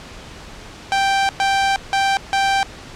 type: tone bursts at uneven times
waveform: sawtooth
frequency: 784 Hz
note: G5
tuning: in tune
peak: -11 dBFS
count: 4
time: 0.92-1.29 / 1.4-1.76 / 1.93-2.17 / 2.33-2.63 s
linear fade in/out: 0 ms
effects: pink hiss -37 dBFS RMS until 2.95 s + low-pass 6000 Hz 12 dB/octave